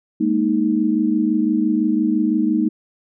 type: chord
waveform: sine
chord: Ab suspended second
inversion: none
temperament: just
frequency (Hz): 207.7 / 233.6 / 311.5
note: Ab3 / Bb3 / Eb4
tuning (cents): 0 / +4 / +2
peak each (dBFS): -21 / -20 / -18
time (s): 0.2-2.69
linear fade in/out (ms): 10
effects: none